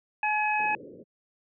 harmonic tone, 848 Hz, G#5, 36 cents sharp, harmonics 1 / 2 / 3, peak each -26 / -32 / -28 dBFS, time 0.23-0.75 s, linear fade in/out 2 ms
white low-pass noise, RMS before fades -44 dBFS, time 0.58-1.04 s, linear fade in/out 20 ms, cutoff 550 Hz, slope 96 dB/octave
effects high-pass 200 Hz 12 dB/octave

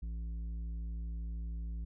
sine tone with tanh clipping, 56.4 Hz, A1, 44 cents sharp, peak -38 dBFS, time 0.02-1.85 s, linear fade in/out 10 ms, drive 8 dB, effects none

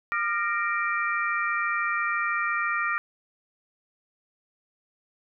sine tone cluster, 1205 / 1391 / 1859 / 2353 Hz, D6 / F6 / A#6 / D7, +44 / -7 / -5 / +3 cents, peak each -29 / -29 / -29 / -32 dBFS, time 0.12-2.98 s, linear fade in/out 0 ms, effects none

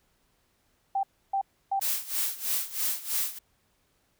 sine tone bursts, 784 Hz, G5, in tune, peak -24 dBFS, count 3, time 0.95-1.796 s, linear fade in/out 5 ms, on 82 ms, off 300 ms
blue noise with tremolo, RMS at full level -27 dBFS, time 1.81-3.39 s, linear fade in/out 10 ms, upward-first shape sine, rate 3.1 Hz, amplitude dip 85%
effects pink hiss -70 dBFS RMS until 4.19 s

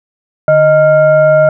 sine tone with frequency modulation, 622.3 Hz, D#5, in tune, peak -4 dBFS, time 0.48-1.49 s, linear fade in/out 2 ms, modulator 771 Hz, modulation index 0.53, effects none

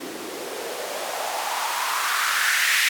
blue noise with band-pass filter sweep, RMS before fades -25 dBFS, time 0-2.89 s, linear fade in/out 10 ms, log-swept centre 300 to 2100 Hz, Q 3.1, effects none

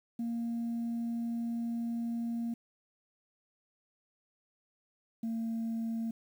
sine tone pair in turn, 233.1 / 227.1 Hz, A#3 / A#3, 0 / -45 cents, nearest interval unison, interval 45 cents, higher first, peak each -30 / -30 dBFS, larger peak neither, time 0.19-2.54 / 5.23-6.11 s, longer first, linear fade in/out 5 ms, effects tanh soft clip ceiling -30 dBFS + 10-bit

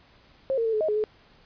sine tone with pitch steps, 535 / 458.3 / 447.6 / 429.5 / 628 / 422.1 / 428.3 Hz, C5 / A#4 / A4 / A4 / D#5 / G#4 / A4, +38 / -29 / +30 / -42 / +16 / +28 / -47 cents, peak -22 dBFS, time 0.5-1.039 s, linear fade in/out 0 ms, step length 77 ms, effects pink hiss -57 dBFS RMS until 1.45 s + resampled to 11025 Hz

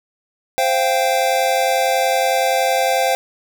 square chord, C suspended fourth, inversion none, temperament equal with one note detuned, 523.3 / 693.2 / 784 Hz, C5 / F5 / G5, 0 / -13 / 0 cents, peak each -20 dBFS, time 0.58-3.15 s, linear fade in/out 0 ms, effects none

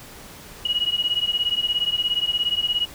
sine beating tone pair, 2894 / 2911 Hz, F#7 / F#7, -39 / -29 cents, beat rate 17 Hz, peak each -23 dBFS, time 0.65-2.86 s, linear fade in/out 5 ms, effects pink hiss -42 dBFS RMS until 2.94 s

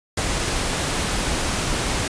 pink noise, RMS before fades -23 dBFS, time 0.17-2.08 s, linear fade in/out 5 ms, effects resampled to 22050 Hz

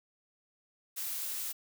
blue noise, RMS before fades -37 dBFS, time 0.96-1.53 s, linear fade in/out 20 ms, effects none

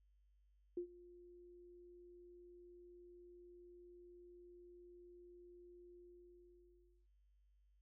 sine tone with ADSR envelope, 352.1 Hz, F4, 14 cents sharp, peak -38 dBFS, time 0.77-7.07 s, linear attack 4 ms, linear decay 91 ms, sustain -20 dB, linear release 1100 ms, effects added 50 Hz sine -70 dBFS peak until 7.81 s

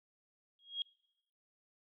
sine tone with exponential growth, 3277 Hz, G#7, 24 cents flat, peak -31 dBFS, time 0.59-0.82 s, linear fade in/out 1 ms, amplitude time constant 49 ms, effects noise-tail reverb RT60 0.9 s tail -26 dB re dry

